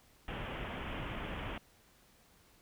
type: low-pass noise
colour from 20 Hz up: pink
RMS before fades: -41 dBFS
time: 0.28-1.58 s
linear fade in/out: 2 ms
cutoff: 3300 Hz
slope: 96 dB/octave
effects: pink hiss -65 dBFS RMS until 2.61 s